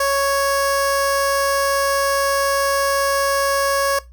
15% pulse tone with notch filter, 554.4 Hz, C#5, in tune, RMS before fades -18 dBFS, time 0-3.99 s, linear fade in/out 5 ms, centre 2400 Hz, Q 1.7, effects noise-tail reverb RT60 0.2 s tail -18 dB re dry + added 60 Hz sine -40 dBFS peak until 4.12 s

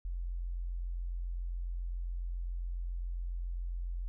sine tone, 43.65 Hz, F1, in tune, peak -34 dBFS, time 0.05-4.08 s, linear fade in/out 0 ms, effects none

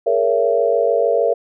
sine chord, A# half-diminished seventh, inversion third, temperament just, 419.5 / 466.2 / 559.4 / 671.3 Hz, G#4 / A#4 / C#5 / E5, +17 / 0 / +16 / +31 cents, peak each -22 / -17 / -19 / -19 dBFS, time 0.06-1.34 s, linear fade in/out 10 ms, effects none

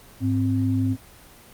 sine tone pair together, 103.83 / 261.6 Hz, G#2 / C4, 0 / 0 cents, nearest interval octave + major third, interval 1600 cents, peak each -22 dBFS, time 0.2-0.97 s, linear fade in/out 50 ms, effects pink hiss -48 dBFS RMS until 1.53 s + Opus 24 kbps

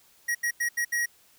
square tone bursts at uneven times, 1897 Hz, A#6, 30 cents sharp, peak -25 dBFS, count 5, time 0.28-0.35 / 0.43-0.51 / 0.6-0.69 / 0.77-0.85 / 0.92-1.06 s, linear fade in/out 10 ms, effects white hiss -60 dBFS RMS until 1.38 s

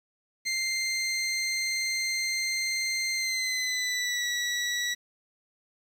20% pulse tone with pitch glide, 2093 to 1941.6 Hz, C7 to B6, 0 to -30 cents, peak -22 dBFS, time 0.45-4.95 s, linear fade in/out 20 ms, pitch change -130 cents, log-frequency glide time 3.15-4.26 s, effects low-pass 11000 Hz 12 dB/octave + 9-bit

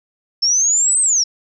sine linear two-way sweep, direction up then down, 5320 to 8372 to 5320 Hz, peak -12 dBFS, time 0.42-1.24 s, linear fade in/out 10 ms, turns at 1.01 s, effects none

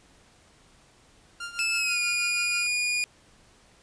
sawtooth tone with tremolo, 1396.9 Hz, F6, in tune, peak -28 dBFS, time 1.4-2.67 s, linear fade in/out 5 ms, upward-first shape triangle, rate 6.2 Hz, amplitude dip 80%
sawtooth tone with pitch glide, 2618 to 2443 Hz, E7 to D#7, -13 to -32 cents, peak -21 dBFS, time 1.59-3.04 s, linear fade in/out 0 ms, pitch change -119 cents, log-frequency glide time 1.75-1.99 s
effects pink hiss -58 dBFS RMS until 3.82 s + resampled to 22050 Hz

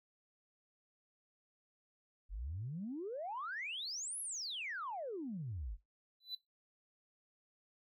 sine exponential two-way sweep, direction up then down, 42 to 11370 to 42 Hz, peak -39 dBFS, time 2.29-5.78 s, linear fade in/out 50 ms, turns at 4.2 s
triangle tone with exponential growth, 3993 Hz, B7, 18 cents sharp, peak -34 dBFS, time 6.2-6.35 s, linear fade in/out 5 ms, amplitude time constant 31 ms
effects noise-tail reverb RT60 0.2 s tail -20 dB re dry + tanh soft clip ceiling -34 dBFS

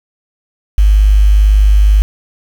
sine tone with quantisation, 51 Hz, G#1, 31 cents flat, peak -4 dBFS, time 0.78-2.02 s, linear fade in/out 0 ms, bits 5, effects none

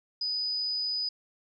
sine tone, 4978 Hz, D#8, in tune, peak -28 dBFS, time 0.21-1.09 s, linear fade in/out 5 ms, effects none

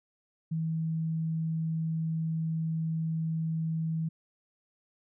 sine tone, 161.3 Hz, E3, 37 cents flat, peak -28 dBFS, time 0.51-4.09 s, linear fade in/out 10 ms, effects none

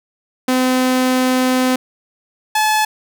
sawtooth tone pair in turn, 255.8 / 860.4 Hz, C4 / A5, -39 / -39 cents, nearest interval octave + major sixth, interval 2100 cents, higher second, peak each -9 dBFS, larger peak neither, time 0.48-1.76 / 2.55-2.85 s, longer first, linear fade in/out 5 ms, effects none

